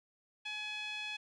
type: tone with band-pass filter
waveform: sawtooth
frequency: 845 Hz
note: G#5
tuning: 30 cents sharp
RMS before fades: -41 dBFS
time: 0.45-1.17 s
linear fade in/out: 10 ms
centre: 2900 Hz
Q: 6.3
effects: resampled to 24000 Hz + 12-bit